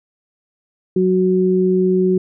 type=tone pair together; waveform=sine; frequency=185 / 370 Hz; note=F#3 / F#4; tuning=0 / 0 cents; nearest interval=octave; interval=1200 cents; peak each=-16 / -14 dBFS; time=0.96-2.18 s; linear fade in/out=5 ms; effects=none